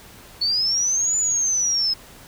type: linear two-way sweep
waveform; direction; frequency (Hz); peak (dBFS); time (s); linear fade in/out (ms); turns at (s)
sine; up then down; 4384 to 7040 to 5110; -18; 0.41-1.94; 10; 1.17
effects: pink hiss -45 dBFS RMS until 2.27 s